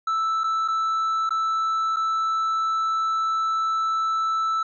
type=tone with dropouts; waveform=triangle; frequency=1318.5 Hz; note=E6; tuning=in tune; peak=-19 dBFS; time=0.07-4.63 s; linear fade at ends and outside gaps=5 ms; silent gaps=0.436-0.44 / 0.679-0.683 / 1.293-1.306 / 1.962-1.967 s; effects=resampled to 16000 Hz